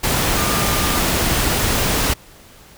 sine tone in noise, 1200 Hz, D6, 37 cents sharp, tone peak -26 dBFS, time 0.36-1 s, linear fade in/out 10 ms, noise pink, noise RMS -18 dBFS, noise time 0.03-2.14 s, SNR -11 dB, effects pink hiss -45 dBFS RMS until 2.77 s

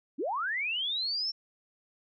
sine linear sweep, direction up, 226.3 to 5480 Hz, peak -29 dBFS, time 0.18-1.32 s, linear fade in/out 20 ms, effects none

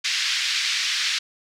white band-pass noise, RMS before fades -24 dBFS, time 0.04-1.19 s, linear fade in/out 10 ms, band 1700 to 5200 Hz, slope 24 dB/octave, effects none

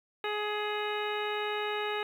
harmonic tone, 419.4 Hz, G#4, 17 cents sharp, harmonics 1 / 2 / 3 / 4 / 5 / 6 / 7 / 9, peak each -34 / -37 / -39 / -40 / -41 / -42 / -42 / -44 dBFS, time 0.24-2.03 s, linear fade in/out 2 ms, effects 10-bit

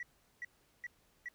sine tone bursts, 1941 Hz, B6, 31 cents flat, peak -38 dBFS, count 4, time 0-1.286 s, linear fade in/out 2 ms, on 29 ms, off 390 ms, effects tanh soft clip ceiling -36 dBFS + pink hiss -71 dBFS RMS until 1.34 s

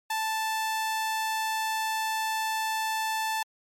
sawtooth tone, 880 Hz, A5, in tune, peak -23 dBFS, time 0.1-3.43 s, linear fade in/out 5 ms, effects MP3 64 kbps

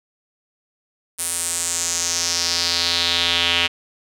square tone with band-pass filter sweep, 85.7 Hz, F2, 32 cents flat, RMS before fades -21 dBFS, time 1.18-3.68 s, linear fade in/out 20 ms, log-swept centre 9800 to 2900 Hz, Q 3.5, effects none

